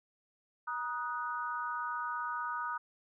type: chord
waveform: sine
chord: D# minor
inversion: second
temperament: equal with one note detuned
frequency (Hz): 951.9 / 1244.5 / 1480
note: A#5 / D#6 / F#6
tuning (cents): +36 / 0 / 0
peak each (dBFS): -39 / -37 / -40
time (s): 0.67-2.78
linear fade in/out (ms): 10
effects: none